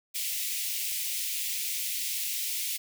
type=high-pass noise; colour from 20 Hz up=white; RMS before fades=-32 dBFS; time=0.14-2.78 s; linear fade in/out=20 ms; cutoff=2100 Hz; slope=48 dB/octave; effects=none